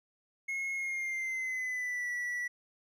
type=tone with pitch glide; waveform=triangle; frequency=2166 to 1952.1 Hz; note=C#7 to B6; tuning=-41 to -21 cents; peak=-31 dBFS; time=0.48-2.48 s; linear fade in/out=10 ms; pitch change=-180 cents; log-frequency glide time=0.74-2.1 s; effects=none